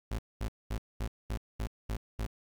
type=tone bursts; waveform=35% pulse; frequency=54.6 Hz; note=A1; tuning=13 cents flat; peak=-30 dBFS; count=8; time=0.11-2.266 s; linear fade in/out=5 ms; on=77 ms; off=220 ms; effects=10-bit

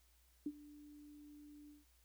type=tone with ADSR envelope; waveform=sine; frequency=294.7 Hz; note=D4; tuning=6 cents sharp; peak=-36 dBFS; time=0.46-1.85 s; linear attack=4 ms; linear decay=51 ms; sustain=-19 dB; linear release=160 ms; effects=added 60 Hz sine -70 dBFS peak until 2.04 s + white hiss -74 dBFS RMS until 2.04 s

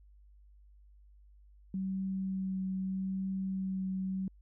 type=tone with vibrato; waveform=sine; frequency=190 Hz; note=F#3; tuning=46 cents sharp; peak=-32 dBFS; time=1.74-4.28 s; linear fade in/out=2 ms; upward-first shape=triangle; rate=0.8 Hz; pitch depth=12 cents each way; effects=added 50 Hz sine -56 dBFS peak until 4.41 s

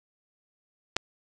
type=clicks; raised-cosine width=0.2 ms; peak=-22 / -6 dBFS; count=2; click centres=0.963 / 0.966 s; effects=none

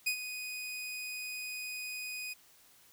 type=tone with ADSR envelope; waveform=sawtooth; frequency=2490 Hz; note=D#7; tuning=1 cent sharp; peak=-24 dBFS; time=0.06-2.34 s; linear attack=12 ms; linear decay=84 ms; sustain=-11 dB; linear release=16 ms; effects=white hiss -62 dBFS RMS until 2.92 s

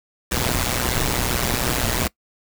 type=noise with amplitude modulation; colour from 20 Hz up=pink; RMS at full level=-18 dBFS; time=0.31-2.08 s; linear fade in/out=10 ms; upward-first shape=sine; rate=123 Hz; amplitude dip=90%; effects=noise-tail reverb RT60 0.1 s tail -22 dB re dry

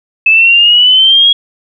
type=exponential sweep; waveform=sine; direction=up; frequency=2600 to 3322 Hz; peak=-3 dBFS; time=0.26-1.33 s; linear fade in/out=5 ms; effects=none

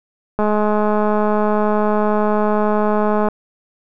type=click train; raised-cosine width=1 ms; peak=-5 dBFS; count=612; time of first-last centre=0.39-3.286 s; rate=211 Hz; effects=none

